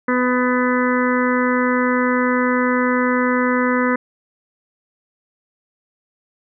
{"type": "harmonic tone", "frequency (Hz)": 250, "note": "B3", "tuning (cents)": 21, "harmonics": [1, 2, 4, 5, 6, 7, 8], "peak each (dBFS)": [-18, -21, -24, -25, -26, -26, -27], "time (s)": [0.08, 3.96], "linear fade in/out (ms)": 5, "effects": []}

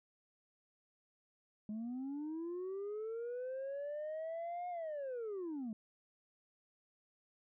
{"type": "linear two-way sweep", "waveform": "sine", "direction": "up then down", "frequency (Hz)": [207.7, 720, 207.7], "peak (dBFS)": -37, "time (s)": [1.69, 5.73], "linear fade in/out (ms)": 2, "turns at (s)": 4.69, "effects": ["tanh soft clip ceiling -38 dBFS"]}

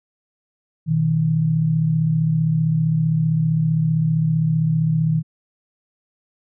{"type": "tone pair together", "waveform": "sine", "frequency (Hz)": [123.6, 158.97], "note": ["B2", "D#3"], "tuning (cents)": [2, 38], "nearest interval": "major third", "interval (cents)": 436, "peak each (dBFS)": [-23, -16], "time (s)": [0.86, 5.23], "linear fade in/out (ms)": 50, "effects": []}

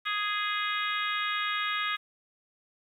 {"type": "harmonic tone", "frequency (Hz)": 415.3, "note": "G#4", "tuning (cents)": 0, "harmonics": [3, 4, 5, 6, 7, 8, 9], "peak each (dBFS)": [-32, -34, -35, -38, -41, -38, -38], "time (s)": [0.05, 1.97], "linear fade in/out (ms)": 20, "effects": ["10-bit"]}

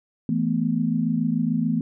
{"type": "chord", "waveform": "sine", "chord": "E suspended fourth", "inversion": "none", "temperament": "equal", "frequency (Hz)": [164.81, 220, 246.9], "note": ["E3", "A3", "B3"], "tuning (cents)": [0, 0, 0], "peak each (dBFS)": [-25, -24, -24], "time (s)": [0.29, 1.81], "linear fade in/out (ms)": 2, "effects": []}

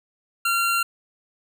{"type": "tone", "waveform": "25% pulse", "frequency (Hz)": 1378, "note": "F6", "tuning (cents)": -24, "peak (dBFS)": -16, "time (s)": [0.45, 0.83], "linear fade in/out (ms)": 5, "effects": []}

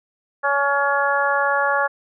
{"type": "harmonic tone", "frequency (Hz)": 281.4, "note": "C#4", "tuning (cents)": 26, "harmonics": [2, 3, 4, 5, 6], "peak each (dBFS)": [-23, -23, -23, -23, -23], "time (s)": [0.43, 1.88], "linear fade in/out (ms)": 20, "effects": []}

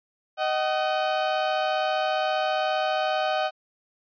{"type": "tone pair together", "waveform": "35% pulse", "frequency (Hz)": [622.3, 757.3], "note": ["D#5", "F#5"], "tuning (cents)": [0, 40], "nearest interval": "minor third", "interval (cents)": 340, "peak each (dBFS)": -24, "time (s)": [0.37, 3.51], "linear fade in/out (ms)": 50, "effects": ["resampled to 11025 Hz"]}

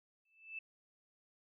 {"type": "tone with exponential growth", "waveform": "sine", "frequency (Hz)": 2637, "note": "E7", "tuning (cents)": 0, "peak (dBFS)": -39, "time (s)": [0.25, 0.59], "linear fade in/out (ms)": 5, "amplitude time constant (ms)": 72, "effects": []}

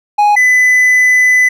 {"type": "tone pair in turn", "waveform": "triangle", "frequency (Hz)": [830, 2003], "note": ["G#5", "B6"], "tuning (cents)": [-1, 24], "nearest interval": "octave + minor third", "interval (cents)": 1525, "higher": "second", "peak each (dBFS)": -4, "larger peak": "neither", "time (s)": [[0.18, 0.36], [0.36, 1.49]], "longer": "second", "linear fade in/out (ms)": 10, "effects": []}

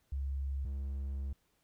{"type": "tone pair in turn", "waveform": ["sine", "triangle"], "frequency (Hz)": [68.4, 68.4], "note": ["C#2", "C#2"], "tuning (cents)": [-23, -23], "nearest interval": "unison", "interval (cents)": 0, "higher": "neither", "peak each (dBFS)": [-33, -33], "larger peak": "neither", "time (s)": [[0.12, 0.65], [0.65, 1.33]], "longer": "second", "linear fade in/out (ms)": 5, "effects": ["pink hiss -75 dBFS RMS until 1.63 s"]}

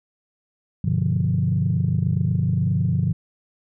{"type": "chord", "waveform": "sine", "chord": "G dominant seventh", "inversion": "none", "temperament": "equal with one note detuned", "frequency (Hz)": [98, 124.98, 146.83, 174.61], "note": ["G2", "B2", "D3", "F3"], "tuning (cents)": [0, 21, 0, 0], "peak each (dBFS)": -23, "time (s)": [0.84, 3.13], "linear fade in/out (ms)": 5, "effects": ["tanh soft clip ceiling -10 dBFS"]}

